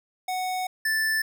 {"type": "tone pair in turn", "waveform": "square", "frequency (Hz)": [740, 1760], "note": ["F#5", "A6"], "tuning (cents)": [0, 0], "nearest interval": "octave + minor third", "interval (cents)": 1500, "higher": "second", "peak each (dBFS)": [-27, -23], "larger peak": "second", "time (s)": [[0.28, 0.67], [0.85, 1.22]], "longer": "first", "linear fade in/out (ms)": 5, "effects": []}